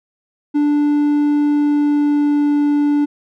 triangle tone with pitch glide, 293.3 to 291.6 Hz, D4 to D4, -2 to -12 cents, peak -10 dBFS, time 0.54-3.06 s, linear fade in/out 20 ms, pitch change -10 cents, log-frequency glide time 1.47-2.59 s, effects none

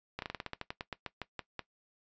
slowing click train, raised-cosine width 0.3 ms, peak -21 dBFS, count 16, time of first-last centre 0.19-1.593 s, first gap 32 ms, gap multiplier 1.14, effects noise-tail reverb RT60 0.1 s tail -17 dB re dry + resampled to 16000 Hz

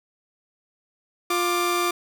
sawtooth tone pair together, 351.6 / 1183.3 Hz, F4 / D6, +12 / +13 cents, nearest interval octave + major sixth, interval 2101 cents, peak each -20 dBFS, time 1.3-1.91 s, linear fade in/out 5 ms, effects none

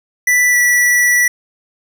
square tone with pitch glide, 1975.5 to 1953.9 Hz, B6 to B6, 0 to -19 cents, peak -10 dBFS, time 0.27-1.28 s, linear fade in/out 5 ms, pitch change -19 cents, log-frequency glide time 0.5-0.56 s, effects none

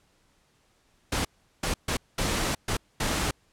pink noise bursts at uneven times, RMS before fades -27 dBFS, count 6, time 1.12-1.25 / 1.63-1.74 / 1.88-1.97 / 2.18-2.55 / 2.68-2.77 / 3-3.31 s, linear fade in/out 5 ms, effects pink hiss -66 dBFS RMS until 3.52 s + low-pass 10000 Hz 12 dB/octave

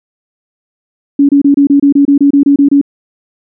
sine tone bursts, 282.2 Hz, C#4, 31 cents sharp, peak -3 dBFS, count 13, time 1.19-2.814 s, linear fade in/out 5 ms, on 100 ms, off 27 ms, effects none

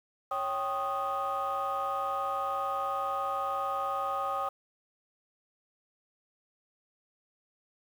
sine tone cluster, 553 / 782 / 1082 / 1244 Hz, C#5 / G5 / C#6 / D#6, -4 / -4 / -42 / -1 cents, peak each -36 / -33 / -38 / -31 dBFS, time 0.31-4.49 s, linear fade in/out 5 ms, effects tanh soft clip ceiling -24 dBFS + 9-bit

